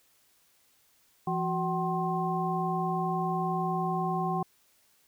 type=tone cluster; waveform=sine; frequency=170.5 / 370.8 / 760 / 1061 Hz; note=F3 / F#4 / F#5 / C6; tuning=-41 / +4 / +46 / +24 cents; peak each=-31 / -35 / -31 / -34 dBFS; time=1.27-4.43 s; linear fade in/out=5 ms; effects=white hiss -66 dBFS RMS until 5.07 s